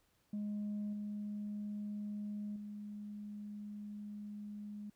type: tone with level steps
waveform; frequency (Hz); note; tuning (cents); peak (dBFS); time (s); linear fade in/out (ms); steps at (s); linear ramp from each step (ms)
sine; 207.7; G#3; 0; -35 / -38 / -43; 0.33-4.9; 5; 0.93 / 2.56; 2
effects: tanh soft clip ceiling -35 dBFS + pink hiss -75 dBFS RMS until 4.95 s